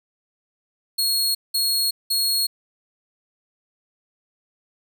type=tone bursts; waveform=sawtooth; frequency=4310 Hz; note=C#8; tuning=49 cents flat; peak=-16 dBFS; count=3; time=0.98-2.47 s; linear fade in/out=10 ms; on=370 ms; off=190 ms; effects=none